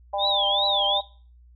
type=harmonic tone; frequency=199.5 Hz; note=G3; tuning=31 cents sharp; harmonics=3 / 4 / 5; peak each=-28 / -26 / -34 dBFS; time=0.13-1.01 s; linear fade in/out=10 ms
type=tone with vibrato; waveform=sine; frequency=3520 Hz; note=A7; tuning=in tune; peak=-21 dBFS; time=0.18-1.02 s; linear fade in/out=50 ms; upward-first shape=triangle; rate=2.6 Hz; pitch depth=210 cents each way
effects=noise-tail reverb RT60 0.4 s tail -19 dB re dry + added 60 Hz sine -49 dBFS peak until 1.55 s